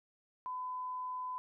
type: tone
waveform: sine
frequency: 1008 Hz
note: B5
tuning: 35 cents sharp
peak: -37 dBFS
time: 0.46-1.38 s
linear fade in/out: 0 ms
effects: none